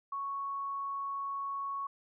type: tone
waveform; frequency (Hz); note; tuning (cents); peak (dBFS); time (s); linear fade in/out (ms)
sine; 1108.7; C#6; 0; -34; 0.12-1.87; 5
effects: none